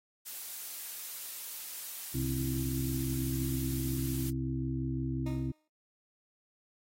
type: noise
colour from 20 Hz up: blue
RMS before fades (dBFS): -41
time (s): 0.25-4.31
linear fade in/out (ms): 20
type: harmonic tone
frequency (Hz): 65.7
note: C2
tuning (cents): +8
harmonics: 1 / 2 / 4 / 5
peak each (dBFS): -39 / -34 / -37 / -39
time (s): 2.14-5.52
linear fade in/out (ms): 10
type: tone with exponential decay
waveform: 20% pulse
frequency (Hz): 308.9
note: D#4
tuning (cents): -12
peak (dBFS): -35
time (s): 5.26-5.68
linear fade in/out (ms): 5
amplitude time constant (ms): 91
effects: AAC 48 kbps